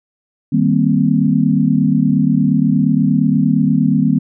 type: chord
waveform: sine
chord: C minor seventh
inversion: first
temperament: equal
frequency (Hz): 155.56 / 196 / 233.1 / 261.6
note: Eb3 / G3 / Bb3 / C4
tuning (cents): 0 / 0 / 0 / 0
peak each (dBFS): -16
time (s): 0.52-4.19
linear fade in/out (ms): 10
effects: none